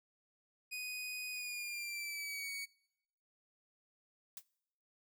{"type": "tone with pitch glide", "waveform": "sawtooth", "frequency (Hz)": [2489, 2243], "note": ["D#7", "C#7"], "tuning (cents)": [0, 20], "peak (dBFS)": -37, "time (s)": [0.71, 2.66], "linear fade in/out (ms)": 20, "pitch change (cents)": -180, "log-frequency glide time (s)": [1.31, 2.49]}
{"type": "noise with exponential decay", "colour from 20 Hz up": "blue", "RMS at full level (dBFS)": -42, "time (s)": [4.37, 4.44], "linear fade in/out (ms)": 1, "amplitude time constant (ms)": 15}
{"effects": ["noise-tail reverb RT60 0.8 s tail -23 dB re dry"]}